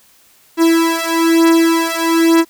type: beating tone pair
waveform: 45% pulse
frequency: 329.6 / 330.7 Hz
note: E4 / E4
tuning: 0 / +6 cents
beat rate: 1.1 Hz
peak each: -13 dBFS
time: 0.57-2.45 s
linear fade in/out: 50 ms
effects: white hiss -50 dBFS RMS until 2.49 s